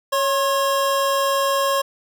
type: tone pair together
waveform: square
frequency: 554.4 / 1074.1 Hz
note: C#5 / C6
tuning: 0 / +45 cents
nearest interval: major seventh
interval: 1145 cents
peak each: -21 dBFS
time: 0.12-1.82 s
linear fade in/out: 10 ms
effects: none